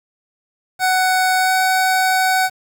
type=tone with pitch glide; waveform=25% pulse; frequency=745 to 751 Hz; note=F#5 to F#5; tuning=+12 to +26 cents; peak=-10 dBFS; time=0.79-2.5 s; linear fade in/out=50 ms; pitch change=+14 cents; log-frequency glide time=1.37-1.55 s; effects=7-bit